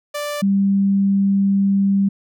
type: tone pair in turn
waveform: sawtooth / sine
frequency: 587.3 / 197.12 Hz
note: D5 / G3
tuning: 0 / +10 cents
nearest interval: octave + perfect fifth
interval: 1890 cents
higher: first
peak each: -19 / -13 dBFS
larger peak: second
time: 0.14-0.42 / 0.42-2.09 s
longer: second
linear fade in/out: 10 ms
effects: none